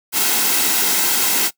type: noise with comb filter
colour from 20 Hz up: white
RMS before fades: -17 dBFS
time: 0.12-1.51 s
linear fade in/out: 50 ms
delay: 1.7 ms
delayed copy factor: -0.5
effects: noise-tail reverb RT60 0.1 s tail -21 dB re dry + high-pass 200 Hz 12 dB/octave